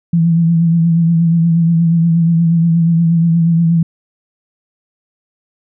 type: tone with vibrato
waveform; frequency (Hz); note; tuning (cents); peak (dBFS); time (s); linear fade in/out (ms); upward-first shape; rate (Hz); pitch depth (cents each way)
sine; 166.8; E3; +21; -8; 0.13-3.83; 5; triangle; 8.4; 46
effects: none